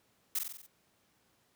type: noise with echo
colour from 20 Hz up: blue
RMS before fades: -32 dBFS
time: 0.35-0.39 s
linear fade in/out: 5 ms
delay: 46 ms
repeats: 6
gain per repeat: -4 dB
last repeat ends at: 0.666 s
effects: pink hiss -71 dBFS RMS until 1.55 s + high-pass 100 Hz 12 dB/octave